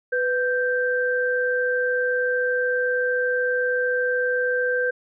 sine tone pair together, 497.3 / 1568 Hz, B4 / G6, +12 / 0 cents, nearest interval octave + minor sixth, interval 1988 cents, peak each -22 / -23 dBFS, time 0.12-4.91 s, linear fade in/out 10 ms, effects none

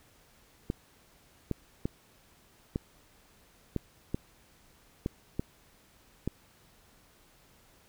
clicks, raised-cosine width 3 ms, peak -17 dBFS, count 9, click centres 0.701 / 1.513 / 1.855 / 2.759 / 3.763 / 4.145 / 5.061 / 5.395 / 6.276 s, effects pink hiss -62 dBFS RMS until 7.88 s

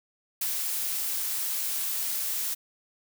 blue noise with ADSR envelope, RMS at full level -28 dBFS, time 0.41-2.55 s, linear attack 7 ms, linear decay 110 ms, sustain -2 dB, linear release 18 ms, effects none

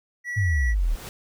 triangle tone, 1941 Hz, B6, 31 cents flat, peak -26 dBFS, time 0.24-0.75 s, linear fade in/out 50 ms
sine exponential sweep, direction down, 110 to 34.65 Hz, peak -19 dBFS, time 0.36-0.96 s, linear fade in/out 20 ms
pink noise with exponential growth, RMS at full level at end -36 dBFS, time 0.4-1.09 s, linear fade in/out 1 ms, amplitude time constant 150 ms
effects none

